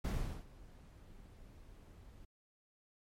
brown noise with ADSR envelope, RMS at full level -34 dBFS, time 0.04-2.25 s, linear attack 10 ms, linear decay 390 ms, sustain -22 dB, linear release 5 ms, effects MP3 64 kbps

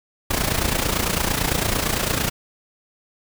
pink noise with amplitude modulation, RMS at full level -19 dBFS, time 0.3-2.3 s, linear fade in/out 10 ms, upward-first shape sine, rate 28.9 Hz, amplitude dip 70%, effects none

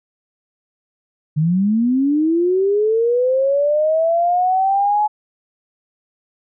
sine linear sweep, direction up, 146.83 to 852 Hz, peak -13 dBFS, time 1.36-5.08 s, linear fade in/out 20 ms, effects none

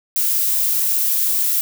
violet noise, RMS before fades -18 dBFS, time 0.16-1.61 s, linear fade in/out 0 ms, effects none

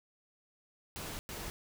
pink noise bursts at uneven times, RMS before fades -42 dBFS, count 2, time 0.96-1.19 / 1.29-1.5 s, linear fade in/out 0 ms, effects none

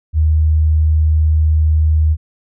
sine tone, 77.9 Hz, D#2, 3 cents sharp, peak -9 dBFS, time 0.13-2.17 s, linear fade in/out 50 ms, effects none

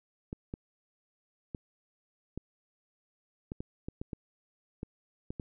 clicks, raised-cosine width 3 ms, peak -24 dBFS, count 12, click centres 0.329 / 0.539 / 1.548 / 2.376 / 3.519 / 3.605 / 3.885 / 4.015 / 4.132 / 4.831 / 5.305 / 5.398 s, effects none

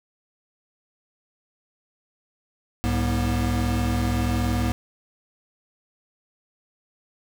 square tone cluster, 65.1 / 106.3 / 241.4 Hz, C2 / G#2 / B3, -8 / +41 / -39 cents, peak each -26 / -26 / -27 dBFS, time 2.84-4.72 s, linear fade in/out 0 ms, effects none

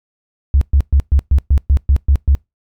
sine tone bursts, 69.3 Hz, C#2, in tune, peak -6 dBFS, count 10, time 0.54-2.35 s, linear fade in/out 0 ms, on 73 ms, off 120 ms, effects noise-tail reverb RT60 0.2 s tail -26 dB re dry + tanh soft clip ceiling -3 dBFS

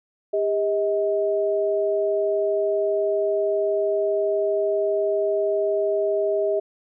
sine tone pair together, 401.5 / 634 Hz, G4 / D#5, +41 / +32 cents, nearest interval minor sixth, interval 791 cents, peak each -22 dBFS, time 0.33-6.6 s, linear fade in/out 10 ms, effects none

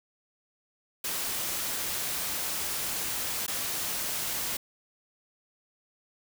white noise with dropouts, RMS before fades -32 dBFS, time 1.04-4.57 s, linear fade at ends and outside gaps 5 ms, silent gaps 3.465-3.479 s, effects none

